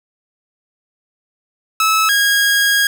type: tone pair in turn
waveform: sawtooth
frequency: 1300 / 1637.9 Hz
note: E6 / G#6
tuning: -24 / -24 cents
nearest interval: major third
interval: 400 cents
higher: second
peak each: -8 dBFS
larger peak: neither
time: 1.8-2.09 / 2.09-2.87 s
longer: second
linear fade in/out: 2 ms
effects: none